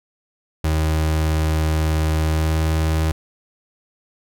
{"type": "tone with pitch glide", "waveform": "35% pulse", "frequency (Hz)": [78.4, 79.31], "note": ["D#2", "D#2"], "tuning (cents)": [14, 34], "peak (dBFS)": -15, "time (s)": [0.64, 3.12], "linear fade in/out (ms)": 5, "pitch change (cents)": 20, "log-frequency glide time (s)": [2.16, 2.67], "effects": []}